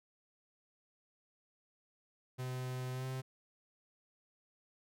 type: tone with pitch glide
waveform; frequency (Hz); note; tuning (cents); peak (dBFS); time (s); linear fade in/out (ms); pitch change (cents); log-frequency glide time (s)
45% pulse; 127.7 to 130.68; C3 to C3; -42 to -2; -38; 2.38-3.22; 20; +40; 2.92-3.06
effects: none